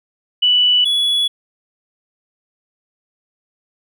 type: tone pair in turn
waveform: sine / triangle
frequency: 2964 / 3392 Hz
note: F#7 / G#7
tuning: +2 / +36 cents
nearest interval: major second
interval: 234 cents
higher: second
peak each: -10 / -12 dBFS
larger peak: first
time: 0.42-0.85 / 0.85-1.28 s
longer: neither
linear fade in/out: 10 ms
effects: none